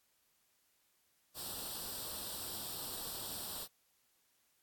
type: noise with comb filter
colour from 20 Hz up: white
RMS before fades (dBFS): -43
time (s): 1.34-3.68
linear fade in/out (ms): 50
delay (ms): 0.23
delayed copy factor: +0.75
effects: white hiss -75 dBFS RMS until 4.62 s + AAC 64 kbps